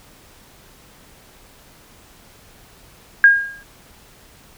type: tone with exponential decay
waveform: sine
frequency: 1624 Hz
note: G#6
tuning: 39 cents flat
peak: -3 dBFS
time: 3.24-3.63 s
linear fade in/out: 1 ms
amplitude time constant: 83 ms
effects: pink hiss -48 dBFS RMS until 4.57 s